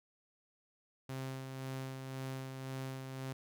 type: tone with tremolo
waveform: sawtooth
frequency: 132.4 Hz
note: C3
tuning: 21 cents sharp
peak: -35 dBFS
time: 1.09-3.33 s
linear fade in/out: 5 ms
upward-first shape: sine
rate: 1.9 Hz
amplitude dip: 40%
effects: none